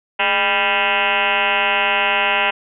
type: tone with frequency modulation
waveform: sine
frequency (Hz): 1760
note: A6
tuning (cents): 0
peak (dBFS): -14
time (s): 0.19-2.51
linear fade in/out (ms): 10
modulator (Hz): 192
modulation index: 6.1
effects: none